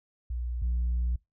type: tone pair in turn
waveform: sine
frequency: 60.2 / 60.2 Hz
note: B1 / B1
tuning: -44 / -44 cents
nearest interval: unison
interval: 0 cents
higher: neither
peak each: -29 / -23 dBFS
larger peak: second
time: 0.3-0.62 / 0.62-1.16 s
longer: second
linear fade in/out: 5 ms
effects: noise-tail reverb RT60 0.2 s tail -26 dB re dry + tanh soft clip ceiling -23 dBFS